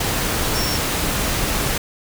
sine tone in noise, 5470 Hz, F8, 37 cents flat, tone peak -25 dBFS, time 0.55-0.77 s, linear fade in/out 5 ms, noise pink, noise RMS -21 dBFS, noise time 0-1.78 s, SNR -7 dB, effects none

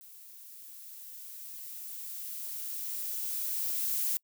violet noise with level ramp, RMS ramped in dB -52 to -30 dBFS, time 0.01-4.17 s, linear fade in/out 0 ms, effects noise-tail reverb RT60 0.1 s tail -26 dB re dry

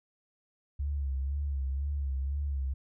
sine tone with vibrato, 69.3 Hz, C#2, in tune, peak -29 dBFS, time 0.79-2.74 s, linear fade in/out 10 ms, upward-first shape sine, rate 2 Hz, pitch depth 71 cents each way, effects none

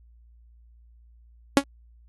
sawtooth tone with exponential decay, 278.4 Hz, C#4, 8 cents sharp, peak -6 dBFS, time 1.57-1.64 s, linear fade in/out 1 ms, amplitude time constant 15 ms, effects added 58 Hz sine -51 dBFS peak until 2.08 s + AAC 32 kbps

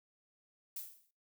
violet noise with exponential decay, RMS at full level -39 dBFS, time 0.76-1.11 s, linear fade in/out 5 ms, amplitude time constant 74 ms, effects noise-tail reverb RT60 0.4 s tail -25 dB re dry

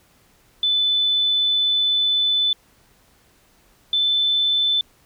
sine tone pair in turn, 3504 / 3522 Hz, A7 / A7, -8 / +1 cents, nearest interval unison, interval 9 cents, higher second, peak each -16 dBFS, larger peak neither, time 0.63-2.53 / 3.93-4.81 s, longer first, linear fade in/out 2 ms, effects pink hiss -57 dBFS RMS until 5.05 s

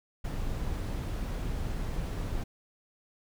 brown noise, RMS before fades -33 dBFS, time 0.24-2.44 s, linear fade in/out 10 ms, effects none

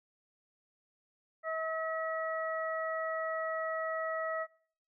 harmonic tone, 643 Hz, E5, 43 cents flat, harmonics 1 / 2 / 3, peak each -35 / -38 / -40 dBFS, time 1.43-4.47 s, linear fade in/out 50 ms, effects noise-tail reverb RT60 0.6 s tail -21 dB re dry

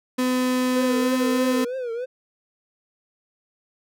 35% pulse tone with pitch glide, 253.4 to 255.8 Hz, B3 to C4, +45 to -39 cents, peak -18 dBFS, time 0.18-1.65 s, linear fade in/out 10 ms, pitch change +16 cents, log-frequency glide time 0.97-1.1 s
triangle tone with vibrato, 490 Hz, B4, 14 cents flat, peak -24 dBFS, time 0.75-2.06 s, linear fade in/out 20 ms, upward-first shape triangle, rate 3.2 Hz, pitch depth 150 cents each way
effects none

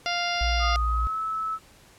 harmonic tone, 698.5 Hz, F5, in tune, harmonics 1 / 2 / 3 / 4 / 5 / 6 / 7 / 8, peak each -29 / -32 / -32 / -33 / -36 / -39 / -34 / -37 dBFS, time 0.06-0.76 s, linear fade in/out 0 ms
sine tone, 59 Hz, A#1, 22 cents sharp, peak -23 dBFS, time 0.41-1.07 s, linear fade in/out 0 ms
sine tone with pitch glide, 1235 to 1303.2 Hz, D#6 to E6, -13 to -20 cents, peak -26 dBFS, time 0.59-1.59 s, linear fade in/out 50 ms, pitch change +93 cents, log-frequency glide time 0.76-1.18 s
effects pink hiss -54 dBFS RMS until 1.98 s + low-pass 12000 Hz 12 dB/octave

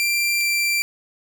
sawtooth tone pair in turn, 2366 / 2355 Hz, D7 / D7, +12 / +4 cents, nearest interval unison, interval 8 cents, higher first, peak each -15 / -15 dBFS, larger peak neither, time 0-0.41 / 0.41-0.82 s, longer neither, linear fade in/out 0 ms, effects none

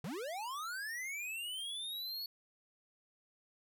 square linear sweep, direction up, 130 to 4435 Hz, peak -40 dBFS, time 0.04-2.26 s, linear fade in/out 2 ms, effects none

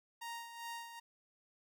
sawtooth tone with tremolo, 932.3 Hz, A#5, in tune, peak -38 dBFS, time 0.21-1 s, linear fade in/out 10 ms, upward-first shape sine, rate 2.5 Hz, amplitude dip 60%, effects none

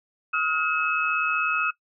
sine tone cluster, 1270 / 1426 / 2578 Hz, D#6 / F6 / E7, +35 / +36 / -39 cents, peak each -26 dBFS, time 0.33-1.71 s, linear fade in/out 10 ms, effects noise-tail reverb RT60 0.1 s tail -21 dB re dry

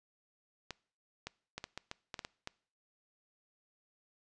clicks, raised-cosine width 0.2 ms, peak -23 dBFS, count 10, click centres 0.707 / 1.27 / 1.58 / 1.641 / 1.776 / 1.914 / 2.142 / 2.192 / 2.249 / 2.474 s, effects noise-tail reverb RT60 0.5 s tail -23 dB re dry + resampled to 22050 Hz

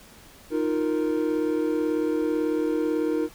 triangle chord, Eb suspended second, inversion none, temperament equal, 311.1 / 349.2 / 466.2 Hz, Eb4 / F4 / Bb4, 0 / 0 / 0 cents, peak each -23 / -27 / -25 dBFS, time 0.5-3.29 s, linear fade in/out 50 ms, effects pink hiss -50 dBFS RMS until 3.34 s

